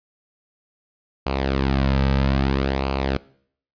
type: tone with flanger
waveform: sawtooth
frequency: 67.5 Hz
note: C#2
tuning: 45 cents flat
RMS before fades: -21 dBFS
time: 1.26-3.17 s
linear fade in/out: 5 ms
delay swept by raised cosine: 0.55 to 2.85 ms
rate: 0.61 Hz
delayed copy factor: -0.6
effects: noise-tail reverb RT60 0.6 s tail -22 dB re dry + resampled to 11025 Hz